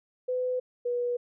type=tone pair in turn; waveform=sine; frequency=504 / 485.9 Hz; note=B4 / B4; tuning=+35 / -28 cents; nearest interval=minor second; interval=63 cents; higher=first; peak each=-26 dBFS; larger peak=neither; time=0.28-0.6 / 0.85-1.17 s; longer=neither; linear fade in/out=10 ms; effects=none